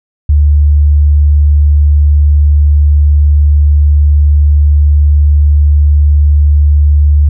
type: tone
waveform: sine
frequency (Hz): 73.42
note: D2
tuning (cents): 0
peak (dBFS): -3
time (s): 0.29-7.29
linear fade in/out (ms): 5
effects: none